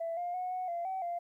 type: tone with pitch steps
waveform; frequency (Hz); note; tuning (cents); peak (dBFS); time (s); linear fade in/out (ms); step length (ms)
sine; 665 / 705 / 731 / 737 / 688 / 760 / 693; E5 / F5 / F#5 / F#5 / F5 / F#5 / F5; +15 / +16 / -21 / -7 / -26 / +46 / -14; -32; 0-1.19; 10; 170
effects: tanh soft clip ceiling -29 dBFS + 12-bit